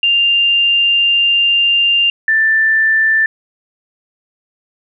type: tone pair in turn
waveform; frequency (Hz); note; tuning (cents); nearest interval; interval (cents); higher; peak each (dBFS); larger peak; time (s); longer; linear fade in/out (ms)
sine; 2794 / 1771.3; F7 / A6; 0 / +11; minor sixth; 789; first; -9; neither; 0.03-2.1 / 2.28-3.26; first; 2
effects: none